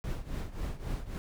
brown noise with tremolo, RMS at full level -32 dBFS, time 0.04-1.18 s, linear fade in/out 0 ms, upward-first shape triangle, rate 3.7 Hz, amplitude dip 85%, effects none

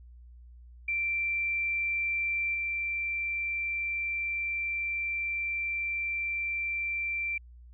sine tone with level steps, 2351 Hz, D7, 1 cent sharp, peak -27 / -29 dBFS, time 0.88-7.38 s, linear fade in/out 5 ms, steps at 2.54 s, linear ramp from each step 10 ms, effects added 60 Hz sine -48 dBFS peak until 7.73 s

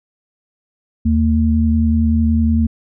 sine tone pair together, 79 / 226.3 Hz, D#2 / A3, +27 / +49 cents, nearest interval octave + tritone, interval 1822 cents, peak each -14 dBFS, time 1.05-2.67 s, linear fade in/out 10 ms, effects none

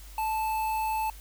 square tone with notch filter, 875 Hz, A5, 10 cents flat, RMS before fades -29 dBFS, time 0.18-1.1 s, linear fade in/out 2 ms, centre 5500 Hz, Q 0.59, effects added 50 Hz sine -44 dBFS peak until 1.2 s + white hiss -52 dBFS RMS until 1.2 s

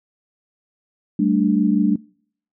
sine chord, G suspended second, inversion none, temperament equal with one note detuned, 194.19 / 220 / 293.7 Hz, G3 / A3 / D4, -16 / 0 / 0 cents, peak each -19 dBFS, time 1.19-1.96 s, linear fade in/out 5 ms, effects noise-tail reverb RT60 0.6 s tail -26 dB re dry

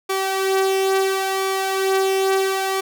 sawtooth tone with flanger, 384.7 Hz, G4, 33 cents flat, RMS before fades -20 dBFS, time 0.09-2.81 s, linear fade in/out 10 ms, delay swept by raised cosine 0.87 to 2.97 ms, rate 0.73 Hz, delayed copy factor +0.5, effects none

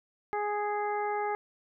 harmonic tone, 415.3 Hz, G#4, in tune, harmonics 1 / 2 / 3 / 4 / 5, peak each -33 / -31 / -39 / -43 / -42 dBFS, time 0.33-1.35 s, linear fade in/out 0 ms, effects none

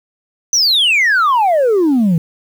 sine exponential sweep, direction down, 6170 to 156.6 Hz, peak -7 dBFS, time 0.53-2.18 s, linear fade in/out 2 ms, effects tanh soft clip ceiling -8 dBFS + 7-bit

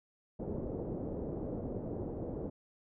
white low-pass noise, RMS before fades -39 dBFS, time 0.39-2.5 s, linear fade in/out 10 ms, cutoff 500 Hz, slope 24 dB/octave, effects none

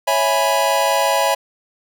square chord, C# minor seventh, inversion none, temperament equal, 554.4 / 659.3 / 830.6 / 987.8 Hz, C#5 / E5 / G#5 / B5, 0 / 0 / 0 / 0 cents, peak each -21 dBFS, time 0.07-1.35 s, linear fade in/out 10 ms, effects none

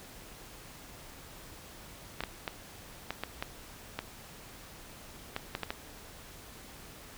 clicks, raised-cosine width 0.3 ms, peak -17 dBFS, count 11, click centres 2.206 / 2.237 / 2.478 / 3.106 / 3.236 / 3.425 / 3.99 / 5.364 / 5.551 / 5.633 / 5.705 s, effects pink hiss -50 dBFS RMS until 7.17 s

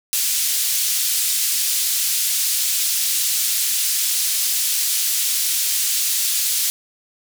white band-pass noise, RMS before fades -20 dBFS, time 0.13-6.7 s, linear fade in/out 0 ms, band 3500 to 14000 Hz, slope 12 dB/octave, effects none

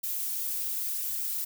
violet noise with flanger, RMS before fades -32 dBFS, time 0.03-1.45 s, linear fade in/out 10 ms, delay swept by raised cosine 1.7 to 5.3 ms, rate 2.5 Hz, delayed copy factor -0.9, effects none

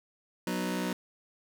sawtooth chord, B major, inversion second, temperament just, 185.21 / 246.9 / 308.7 Hz, F#3 / B3 / D#4, +2 / 0 / -14 cents, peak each -29 / -31 / -33 dBFS, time 0.47-0.93 s, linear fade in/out 2 ms, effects none

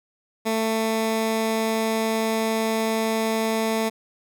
15% pulse tone, 222.3 Hz, A3, 18 cents sharp, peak -15 dBFS, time 0.45-3.9 s, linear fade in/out 20 ms, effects none

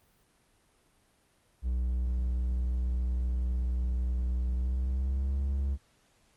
triangle tone with pitch glide, 61.74 to 68.5 Hz, B1 to C#2, 0 to -20 cents, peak -25 dBFS, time 1.62-5.78 s, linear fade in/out 50 ms, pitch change +180 cents, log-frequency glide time 4.51-5.4 s, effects pink hiss -67 dBFS RMS until 6.36 s + Opus 32 kbps

